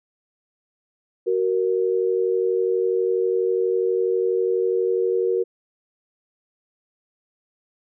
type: tone pair together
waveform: sine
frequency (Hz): 374 / 466.2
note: F#4 / A#4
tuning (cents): +19 / 0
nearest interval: major third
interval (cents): 381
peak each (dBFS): -21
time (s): 1.26-5.44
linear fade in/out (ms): 20
effects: none